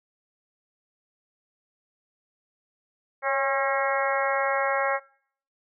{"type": "harmonic tone with a mistuned harmonic", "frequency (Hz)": 270.9, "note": "C#4", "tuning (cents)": -40, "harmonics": [2, 3, 4, 5, 6, 7, 8], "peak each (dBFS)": [-27, -29, -30, -31, -32, -32, -33], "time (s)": [3.22, 5], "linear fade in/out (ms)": 50, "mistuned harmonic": 2, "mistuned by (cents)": 31, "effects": ["noise-tail reverb RT60 0.6 s tail -23 dB re dry"]}